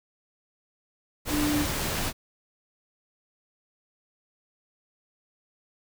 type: tone in noise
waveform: sine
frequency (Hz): 296.7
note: D4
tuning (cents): +18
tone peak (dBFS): -24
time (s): 1.29-1.66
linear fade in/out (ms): 50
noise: pink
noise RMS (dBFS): -29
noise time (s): 1.25-2.13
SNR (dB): +2
effects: none